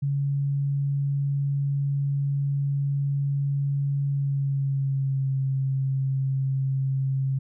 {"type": "tone with pitch glide", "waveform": "sine", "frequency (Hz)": [140.3, 134.43], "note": ["C#3", "C3"], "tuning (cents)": [21, 47], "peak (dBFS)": -22, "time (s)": [0.02, 7.39], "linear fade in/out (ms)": 10, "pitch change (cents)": -74, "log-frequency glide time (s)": [4.07, 5.35], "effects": []}